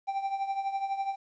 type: tone with tremolo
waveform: triangle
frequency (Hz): 784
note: G5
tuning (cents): 0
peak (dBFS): -24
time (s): 0.07-1.16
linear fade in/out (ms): 20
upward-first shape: triangle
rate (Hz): 12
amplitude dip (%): 75
effects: resampled to 16000 Hz + 11-bit